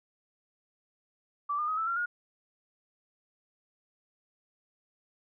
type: tone with pitch steps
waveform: sine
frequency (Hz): 1161 / 1211 / 1263.2 / 1317.6 / 1374.3 / 1433.5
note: D6 / D#6 / D#6 / E6 / F6 / F6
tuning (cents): -20 / -47 / +26 / -1 / -28 / +45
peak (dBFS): -28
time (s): 1.49-2.06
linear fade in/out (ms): 10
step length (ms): 95
effects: none